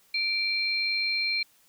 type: tone pair together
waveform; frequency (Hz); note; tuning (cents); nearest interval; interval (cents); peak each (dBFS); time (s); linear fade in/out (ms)
sine; 2349 / 4183; D7 / C8; 0 / -1; minor seventh; 999; -27 / -28; 0.14-1.43; 5
effects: white hiss -62 dBFS RMS until 1.68 s